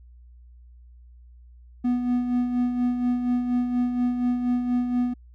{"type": "tone with tremolo", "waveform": "triangle", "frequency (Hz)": 245.9, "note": "B3", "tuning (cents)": -7, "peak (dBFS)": -17, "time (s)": [1.84, 5.14], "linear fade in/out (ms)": 10, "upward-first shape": "sine", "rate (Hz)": 4.2, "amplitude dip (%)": 50, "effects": ["added 60 Hz sine -46 dBFS peak until 5.34 s"]}